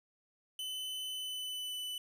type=tone with pitch glide; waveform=45% pulse; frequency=3024 to 2991 Hz; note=F#7 to F#7; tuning=+37 to +18 cents; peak=-38 dBFS; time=0.59-1.98 s; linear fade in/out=2 ms; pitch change=-19 cents; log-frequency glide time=1.06-1.82 s; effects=none